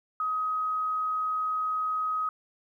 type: tone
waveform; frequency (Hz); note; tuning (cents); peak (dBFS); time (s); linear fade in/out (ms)
sine; 1262; D#6; +24; -26; 0.2-2.29; 2
effects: 11-bit